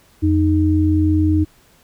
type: tone pair together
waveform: sine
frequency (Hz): 87.18 / 309.5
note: F2 / D#4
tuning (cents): -3 / -9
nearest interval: octave + minor seventh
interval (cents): 2194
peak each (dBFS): -15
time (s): 0.22-1.45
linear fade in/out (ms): 20
effects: pink hiss -53 dBFS RMS until 1.83 s